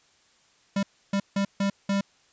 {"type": "tone bursts at uneven times", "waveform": "square", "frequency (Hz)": 198.2, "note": "G3", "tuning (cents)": 19, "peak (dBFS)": -23, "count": 5, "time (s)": [[0.76, 0.83], [1.13, 1.2], [1.36, 1.45], [1.6, 1.7], [1.89, 2.01]], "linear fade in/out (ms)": 5, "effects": ["white hiss -62 dBFS RMS until 2.32 s", "resampled to 16000 Hz"]}